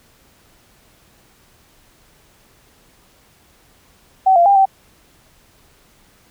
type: tone with pitch steps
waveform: sine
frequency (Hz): 761 / 689 / 798 / 774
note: F#5 / F5 / G5 / G5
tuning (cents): +48 / -24 / +31 / -22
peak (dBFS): -8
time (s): 4.26-4.656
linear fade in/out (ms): 10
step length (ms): 99
effects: pink hiss -53 dBFS RMS until 6.3 s